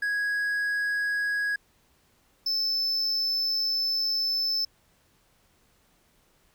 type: tone pair in turn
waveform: triangle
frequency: 1659 / 5267 Hz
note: G#6 / E8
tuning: -2 / -2 cents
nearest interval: octave + minor sixth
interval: 2000 cents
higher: second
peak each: -23 dBFS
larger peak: neither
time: 0.02-1.56 / 2.46-4.65 s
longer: second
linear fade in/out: 5 ms
effects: pink hiss -65 dBFS RMS until 6.54 s